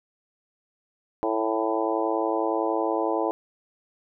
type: harmonic tone with a mistuned harmonic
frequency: 110.8 Hz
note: A2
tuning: 13 cents sharp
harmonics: 3 / 4 / 5 / 6 / 7 / 8 / 9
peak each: -28 / -29 / -30 / -31 / -31 / -32 / -33 dBFS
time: 1.23-3.31 s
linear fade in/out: 0 ms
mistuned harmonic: 8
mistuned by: -27 cents
effects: none